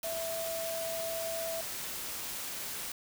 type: tone in noise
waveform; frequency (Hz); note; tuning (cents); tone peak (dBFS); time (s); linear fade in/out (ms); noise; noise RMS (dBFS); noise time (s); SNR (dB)
sine; 659.3; E5; 0; -35; 0.04-1.61; 2; white; -39; 0.03-2.92; +1
effects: none